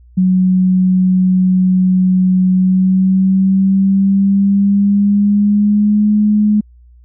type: tone with pitch glide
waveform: sine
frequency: 185 to 210.1 Hz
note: F#3 to G#3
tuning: 0 to +20 cents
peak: -8 dBFS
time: 0.17-6.61 s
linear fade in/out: 10 ms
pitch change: +220 cents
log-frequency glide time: 2.52-6.09 s
effects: added 60 Hz sine -40 dBFS peak until 7.04 s